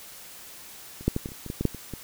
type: clicks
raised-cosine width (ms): 3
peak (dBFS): -28 / -8 / -13 / -19 / -29 / -30 / -24 / -18 / -14 / -8 / -25 / -21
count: 12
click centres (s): 1.01 / 1.08 / 1.164 / 1.259 / 1.289 / 1.319 / 1.463 / 1.501 / 1.61 / 1.653 / 1.747 / 1.937
effects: white hiss -45 dBFS RMS until 2.03 s